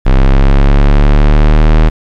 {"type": "exponential sweep", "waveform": "square", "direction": "up", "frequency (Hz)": [32.7, 39.48], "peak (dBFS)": -4, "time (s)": [0.05, 1.9], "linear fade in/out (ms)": 20, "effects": ["low-pass 3000 Hz 12 dB/octave", "7-bit"]}